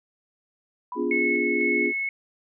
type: tone with exponential decay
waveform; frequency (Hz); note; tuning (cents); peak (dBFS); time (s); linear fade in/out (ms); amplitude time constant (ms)
sine; 990; B5; +4; -29; 0.92-1.29; 2; 79
type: chord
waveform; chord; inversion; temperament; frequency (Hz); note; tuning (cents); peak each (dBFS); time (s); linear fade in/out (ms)
sine; B diminished seventh; none; equal with one note detuned; 246.9 / 287.8 / 349.2 / 415.3; B3 / D4 / F4 / Ab4; 0 / -35 / 0 / 0; -29 / -29 / -27 / -28; 0.95-1.93; 50
type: tone with tremolo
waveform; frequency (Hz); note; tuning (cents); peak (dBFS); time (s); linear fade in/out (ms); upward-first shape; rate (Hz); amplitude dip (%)
sine; 2192; C#7; -20; -22; 1.11-2.09; 2; square; 2; 25
effects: none